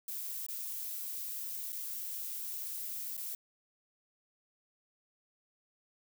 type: noise with dropouts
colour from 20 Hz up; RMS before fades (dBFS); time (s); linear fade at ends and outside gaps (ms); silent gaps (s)
violet; -40; 0.08-3.35; 2; 0.465-0.485 / 1.722-1.727 / 3.169-3.176
effects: none